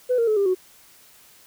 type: tone with pitch steps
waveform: sine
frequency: 500 / 463.8 / 430.3 / 399.1 / 370.3 Hz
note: B4 / A#4 / A4 / G4 / F#4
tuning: +21 / -9 / -39 / +31 / +1 cents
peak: -16 dBFS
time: 0.09-0.55 s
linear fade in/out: 20 ms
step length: 92 ms
effects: tanh soft clip ceiling -13 dBFS + white hiss -52 dBFS RMS until 1.46 s